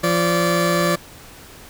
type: tone pair together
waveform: 20% pulse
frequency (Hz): 172.5 / 578.8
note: F3 / D5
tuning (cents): -21 / -25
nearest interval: octave + major sixth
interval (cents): 2096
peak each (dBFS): -14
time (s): 0.03-0.96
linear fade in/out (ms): 10
effects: pink hiss -42 dBFS RMS until 1.69 s